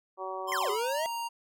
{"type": "harmonic tone", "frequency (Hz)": 188.7, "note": "F#3", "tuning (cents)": 34, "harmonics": [2, 3, 4, 5, 6], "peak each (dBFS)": [-40, -40, -40, -40, -40], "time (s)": [0.17, 0.77], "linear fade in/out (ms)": 50}
{"type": "tone with pitch glide", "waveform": "square", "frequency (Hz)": [1046.5, 932.3], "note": ["C6", "A#5"], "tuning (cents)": [0, 0], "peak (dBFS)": -33, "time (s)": [0.47, 1.29], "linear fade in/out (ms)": 20, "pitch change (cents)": -200, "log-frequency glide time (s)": [0.69, 0.8]}
{"type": "exponential two-way sweep", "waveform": "square", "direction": "down then up", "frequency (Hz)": [2203, 399, 669], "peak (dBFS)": -31, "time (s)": [0.52, 1.06], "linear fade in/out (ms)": 0, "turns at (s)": 0.7}
{"effects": []}